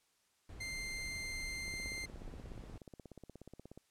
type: noise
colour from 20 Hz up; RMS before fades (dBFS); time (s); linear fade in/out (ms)
brown; -49; 0.49-2.78; 2
type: tone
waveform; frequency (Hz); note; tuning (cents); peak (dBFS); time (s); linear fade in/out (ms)
sawtooth; 2093; C7; 0; -37; 0.6-2.06; 10
type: click train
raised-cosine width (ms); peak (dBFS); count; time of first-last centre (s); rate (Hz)
2; -37; 36; 1.68-3.776; 16.7
effects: white hiss -75 dBFS RMS until 3.9 s + low-pass 10000 Hz 12 dB/octave